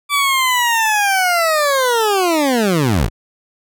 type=linear sweep; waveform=20% pulse; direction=down; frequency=1165 to 38.89 Hz; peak=-8 dBFS; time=0.09-3.1 s; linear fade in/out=50 ms; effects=none